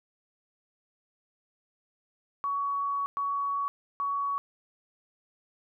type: tone bursts at uneven times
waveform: sine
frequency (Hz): 1124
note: C#6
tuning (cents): +24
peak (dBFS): -27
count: 3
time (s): 2.44-3.06 / 3.17-3.68 / 4-4.38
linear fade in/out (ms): 0
effects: none